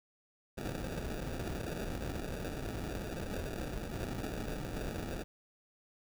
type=noise with sample-and-hold; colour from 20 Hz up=pink; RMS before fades=-39 dBFS; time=0.57-5.24 s; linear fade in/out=10 ms; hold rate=1050 Hz; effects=none